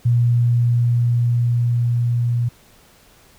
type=tone with level ramp; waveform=sine; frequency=119.7 Hz; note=A#2; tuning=46 cents sharp; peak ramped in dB=-12 to -16 dBFS; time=0.05-2.49 s; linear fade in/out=10 ms; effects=pink hiss -51 dBFS RMS until 3.38 s